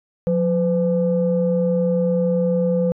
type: tone pair together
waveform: sine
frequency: 178.9 / 506 Hz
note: F3 / B4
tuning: +42 / +42 cents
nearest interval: octave + tritone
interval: 1800 cents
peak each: -18 dBFS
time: 0.27-2.92 s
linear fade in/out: 0 ms
effects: tanh soft clip ceiling -9 dBFS